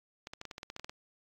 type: clicks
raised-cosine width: 0.2 ms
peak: -25 dBFS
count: 12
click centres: 0.271 / 0.335 / 0.414 / 0.453 / 0.512 / 0.581 / 0.631 / 0.701 / 0.764 / 0.796 / 0.845 / 0.895 s
effects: AAC 48 kbps